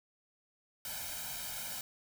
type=noise with comb filter; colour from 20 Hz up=white; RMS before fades=-41 dBFS; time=0.85-1.81 s; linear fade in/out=2 ms; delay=1.3 ms; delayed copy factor=+0.85; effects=none